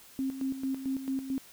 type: tone with tremolo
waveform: sine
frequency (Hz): 266.9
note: C4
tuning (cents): +35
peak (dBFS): -28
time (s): 0.19-1.38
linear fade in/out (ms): 0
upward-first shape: square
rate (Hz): 4.5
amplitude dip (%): 65
effects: white hiss -54 dBFS RMS until 1.52 s